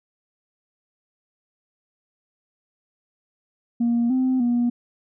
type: tone with pitch steps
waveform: sine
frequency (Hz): 235.9 / 258.3 / 240.5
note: A#3 / C4 / B3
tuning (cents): +21 / -22 / -46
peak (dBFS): -16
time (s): 3.8-4.7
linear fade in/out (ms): 10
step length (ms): 300
effects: tanh soft clip ceiling -15 dBFS